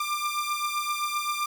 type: beating tone pair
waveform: sawtooth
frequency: 1189 / 1196.7 Hz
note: D6 / D6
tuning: +21 / +32 cents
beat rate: 7.7 Hz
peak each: -25 / -28 dBFS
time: 0-1.46 s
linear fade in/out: 5 ms
effects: 8-bit